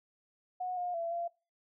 sine tone with pitch steps, 731 / 713 / 673 / 686 Hz, F#5 / F5 / E5 / F5, -21 / +36 / +36 / -31 cents, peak -33 dBFS, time 0.6-1.28 s, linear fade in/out 10 ms, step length 170 ms, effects noise-tail reverb RT60 0.3 s tail -21 dB re dry

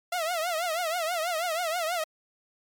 sawtooth tone with vibrato, 674 Hz, E5, 38 cents sharp, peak -23 dBFS, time 0.12-2.04 s, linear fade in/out 5 ms, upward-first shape triangle, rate 6.2 Hz, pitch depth 160 cents each way, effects MP3 96 kbps

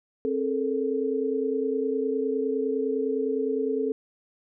sine tone cluster, 266.7 / 430 / 459.8 Hz, C4 / A4 / A#4, +33 / -40 / -24 cents, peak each -29 / -26 / -31 dBFS, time 0.25-3.92 s, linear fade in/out 0 ms, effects none

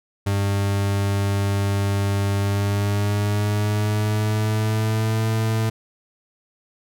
40% pulse tone with pitch glide, 100 to 110.96 Hz, G2 to A2, +35 to +15 cents, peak -18 dBFS, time 0.26-5.7 s, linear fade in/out 10 ms, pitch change +180 cents, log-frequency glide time 2.41-5.24 s, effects none

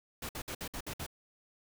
pink noise bursts, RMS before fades -40 dBFS, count 7, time 0.22-1.065 s, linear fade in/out 5 ms, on 71 ms, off 58 ms, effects none

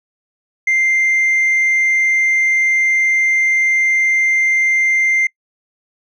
triangle tone with tanh clipping, 2093 Hz, C7, in tune, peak -12 dBFS, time 0.67-5.27 s, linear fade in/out 5 ms, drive 6 dB, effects noise-tail reverb RT60 0.1 s tail -24 dB re dry

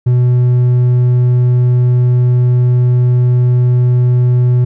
sine tone with hard clipping, 123.8 Hz, B2, 5 cents sharp, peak -8 dBFS, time 0.06-4.65 s, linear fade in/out 10 ms, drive 3 dB, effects none

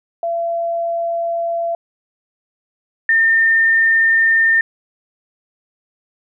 sine tone pair in turn, 677 / 1811.2 Hz, E5 / A6, +46 / +50 cents, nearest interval octave + perfect fourth, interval 1704 cents, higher second, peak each -17 / -10 dBFS, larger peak second, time 0.23-1.75 / 3.09-4.61 s, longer neither, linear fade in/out 2 ms, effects none

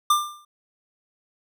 square tone with exponential decay, 1192 Hz, D6, 25 cents sharp, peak -14 dBFS, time 0.1-0.45 s, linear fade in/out 5 ms, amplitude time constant 75 ms, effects none

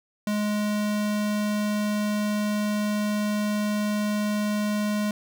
square tone, 209.2 Hz, G#3, 13 cents sharp, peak -24 dBFS, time 0.27-5.11 s, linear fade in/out 2 ms, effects none

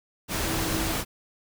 sine tone in noise, 323.2 Hz, E4, 34 cents flat, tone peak -32 dBFS, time 0.43-0.96 s, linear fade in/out 50 ms, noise pink, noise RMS -28 dBFS, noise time 0.28-1.05 s, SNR -7 dB, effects none

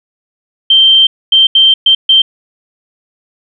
sine tone bursts at uneven times, 3136 Hz, G7, in tune, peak -3 dBFS, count 5, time 0.7-1.07 / 1.32-1.47 / 1.55-1.74 / 1.86-1.95 / 2.09-2.22 s, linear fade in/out 5 ms, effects none

